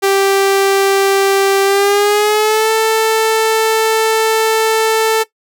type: tone with pitch glide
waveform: sawtooth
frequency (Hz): 392 to 442.6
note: G4 to A4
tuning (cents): 0 to +10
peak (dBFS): -6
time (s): 0.02-5.24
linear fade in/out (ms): 20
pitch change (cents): +210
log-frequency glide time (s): 1.64-2.71
effects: noise-tail reverb RT60 0.1 s tail -17 dB re dry